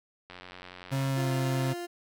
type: click train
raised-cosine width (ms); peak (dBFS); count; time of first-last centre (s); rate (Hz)
0.3; -28; 72; 0.3-1.083; 90.7
type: tone with pitch glide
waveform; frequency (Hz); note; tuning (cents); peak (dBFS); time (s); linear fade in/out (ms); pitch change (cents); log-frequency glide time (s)
35% pulse; 135.5 to 132.48; C#3 to C3; -39 to +22; -25; 0.91-1.74; 20; -39; 1.1-1.29
type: tone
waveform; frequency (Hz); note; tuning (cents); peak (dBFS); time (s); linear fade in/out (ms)
30% pulse; 348.8; F4; -2; -32; 1.16-1.87; 20
effects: none